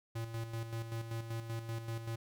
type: tone with tremolo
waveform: square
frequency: 114.2 Hz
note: A#2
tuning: 35 cents flat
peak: -37 dBFS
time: 0.15-2.16 s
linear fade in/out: 10 ms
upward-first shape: square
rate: 5.2 Hz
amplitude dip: 55%
effects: none